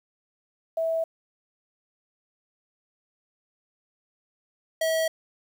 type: tone pair in turn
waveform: sine / square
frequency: 653 / 644.8 Hz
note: E5 / E5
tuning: -17 / -38 cents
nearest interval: unison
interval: 21 cents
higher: first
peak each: -23 dBFS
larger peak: neither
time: 0.77-1.04 / 4.81-5.08 s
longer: neither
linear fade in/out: 5 ms
effects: 9-bit